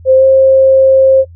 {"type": "tone with pitch glide", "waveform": "sine", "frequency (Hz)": [523.3, 531.8], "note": ["C5", "C5"], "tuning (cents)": [0, 28], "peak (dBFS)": -3, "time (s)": [0.05, 1.25], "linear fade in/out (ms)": 50, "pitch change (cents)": 28, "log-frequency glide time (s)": [0.16, 0.24], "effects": ["noise-tail reverb RT60 0.1 s tail -23 dB re dry", "added 85 Hz sine -32 dBFS peak until 1.35 s"]}